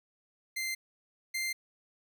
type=tone pair in turn; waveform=sawtooth; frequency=2083 / 2092 Hz; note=C7 / C7; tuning=-8 / -1 cents; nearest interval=unison; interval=7 cents; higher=second; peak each=-29 / -28 dBFS; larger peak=second; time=0.56-0.75 / 1.34-1.53 s; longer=neither; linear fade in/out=10 ms; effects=none